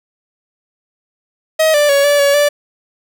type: tone with pitch steps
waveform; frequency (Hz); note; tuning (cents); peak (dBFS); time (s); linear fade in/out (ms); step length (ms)
45% pulse; 633 / 588 / 561 / 578 / 565 / 583; D#5 / D5 / C#5 / D5 / C#5 / D5; +30 / +2 / +21 / -28 / +33 / -13; -9; 1.59-2.49; 10; 150
effects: 8-bit